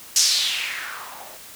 violet noise with low-pass filter sweep, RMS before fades -24 dBFS, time 0.16-1.37 s, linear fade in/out 2 ms, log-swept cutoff 6300 to 580 Hz, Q 3, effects white hiss -42 dBFS RMS until 1.55 s

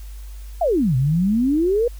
sine exponential two-way sweep, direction down then up, 743 to 123.47 to 494.9 Hz, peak -15 dBFS, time 0.61-1.88 s, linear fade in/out 5 ms, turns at 0.96 s, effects added 50 Hz sine -32 dBFS peak until 1.99 s + white hiss -50 dBFS RMS until 1.99 s

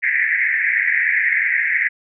white band-pass noise, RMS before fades -18 dBFS, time 0.02-1.89 s, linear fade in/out 20 ms, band 1700 to 2200 Hz, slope 96 dB/octave, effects none

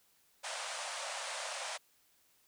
pink band-pass noise, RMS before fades -41 dBFS, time 0.43-1.78 s, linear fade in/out 20 ms, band 530 to 9700 Hz, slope 96 dB/octave, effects white hiss -70 dBFS RMS until 2.47 s

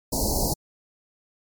pink band-stop noise, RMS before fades -24 dBFS, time 0.12-0.54 s, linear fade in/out 10 ms, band 940 to 4300 Hz, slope 96 dB/octave, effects MP3 96 kbps

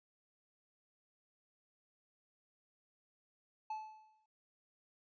triangle tone with exponential decay, 867 Hz, A5, 26 cents flat, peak -35 dBFS, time 3.7-4.26 s, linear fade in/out 5 ms, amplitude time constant 120 ms, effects noise-tail reverb RT60 0.7 s tail -26 dB re dry + resampled to 16000 Hz

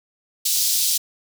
pink high-pass noise, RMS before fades -20 dBFS, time 0.45-0.98 s, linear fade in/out 10 ms, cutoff 4100 Hz, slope 24 dB/octave, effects none

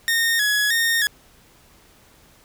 sawtooth tone with vibrato, 1760 Hz, A6, in tune, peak -14 dBFS, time 0.08-1.07 s, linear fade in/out 0 ms, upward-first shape square, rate 1.6 Hz, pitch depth 77 cents each way, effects pink hiss -53 dBFS RMS until 2.44 s

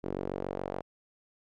sawtooth tone with band-pass filter sweep, 47 Hz, F#1, 28 cents sharp, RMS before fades -36 dBFS, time 0.03-0.82 s, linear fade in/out 20 ms, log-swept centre 380 to 630 Hz, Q 1.7, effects none

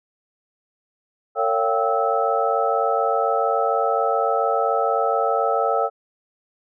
sine tone cluster, 455.8 / 560 / 692 / 779 / 1304 Hz, A#4 / C#5 / F5 / G5 / E6, -39 / +18 / -16 / -11 / -19 cents, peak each -24 dBFS, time 1.35-5.9 s, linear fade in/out 50 ms, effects none

